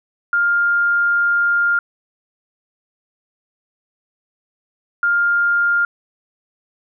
sine tone pair in turn, 1404 / 1404 Hz, F6 / F6, +9 / +9 cents, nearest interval unison, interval 0 cents, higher neither, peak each -13 dBFS, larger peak neither, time 0.33-1.79 / 5.03-5.85 s, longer first, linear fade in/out 2 ms, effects none

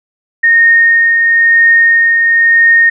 sine tone with tremolo, 1846 Hz, A#6, 17 cents flat, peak -3 dBFS, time 0.43-2.9 s, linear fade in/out 10 ms, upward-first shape triangle, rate 0.99 Hz, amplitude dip 35%, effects none

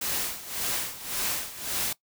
white noise with tremolo, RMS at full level -28 dBFS, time 0.01-1.93 s, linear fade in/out 5 ms, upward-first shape sine, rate 1.8 Hz, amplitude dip 80%, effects noise-tail reverb RT60 0.1 s tail -20 dB re dry

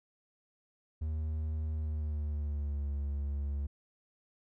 triangle tone with pitch glide, 77.78 to 70.91 Hz, D#2 to C#2, 0 to +40 cents, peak -30 dBFS, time 1.01-3.67 s, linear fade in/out 10 ms, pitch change -160 cents, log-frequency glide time 1.74-2.89 s, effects none

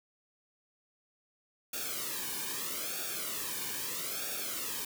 white noise with flanger, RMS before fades -37 dBFS, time 1.73-4.85 s, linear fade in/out 5 ms, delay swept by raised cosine 0.98 to 1.52 ms, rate 0.78 Hz, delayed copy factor -0.8, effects none

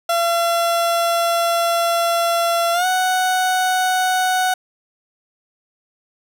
30% pulse tone with pitch glide, 680 to 741.5 Hz, F5 to F#5, -46 to +4 cents, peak -13 dBFS, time 0.09-4.54 s, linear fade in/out 5 ms, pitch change +150 cents, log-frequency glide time 2.73-2.86 s, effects none

